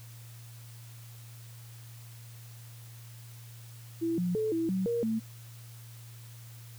sine tone with pitch steps, 331.6 / 178 / 435.1 / 328.5 / 188.7 / 470.3 / 222.4 Hz, E4 / F3 / A4 / E4 / F#3 / A#4 / A3, +10 / +33 / -19 / -6 / +34 / +15 / +19 cents, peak -27 dBFS, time 4.01-5.2 s, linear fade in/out 20 ms, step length 170 ms, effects added 116 Hz sine -46 dBFS peak until 6.78 s + white hiss -55 dBFS RMS until 6.78 s

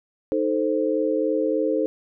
sine chord, A diminished, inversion second, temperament equal, 311.1 / 440 / 523.3 Hz, Eb4 / A4 / C5, 0 / 0 / 0 cents, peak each -24 dBFS, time 0.32-1.86 s, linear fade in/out 0 ms, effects none

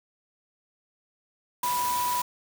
sine tone in noise, 983 Hz, B5, 8 cents flat, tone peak -25 dBFS, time 1.63-2.22 s, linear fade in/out 5 ms, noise white, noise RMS -33 dBFS, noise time 1.63-2.22 s, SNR +5 dB, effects none

